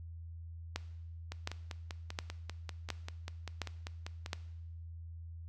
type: two click trains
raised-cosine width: 0.2 ms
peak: -18 / -24 dBFS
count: 6 / 16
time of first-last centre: 0.76-4.331 / 1.32-4.261 s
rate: 1.4 / 5.1 Hz
effects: noise-tail reverb RT60 0.9 s tail -17 dB re dry + added 83 Hz sine -44 dBFS peak until 5.48 s